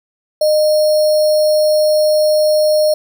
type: tone with sample-and-hold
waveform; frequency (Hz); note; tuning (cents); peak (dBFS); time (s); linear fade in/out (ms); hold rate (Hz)
sine; 612; D#5; -29; -9; 0.41-2.94; 5; 4900
effects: none